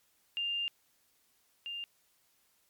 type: tone pair in turn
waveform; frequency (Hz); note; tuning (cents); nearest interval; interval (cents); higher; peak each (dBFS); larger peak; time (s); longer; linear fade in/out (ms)
sine; 2800 / 2800; F7 / F7; +4 / +4; unison; 0; neither; -31 / -37; first; 0.37-0.68 / 1.66-1.84; first; 0
effects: white hiss -71 dBFS RMS until 2.69 s + MP3 96 kbps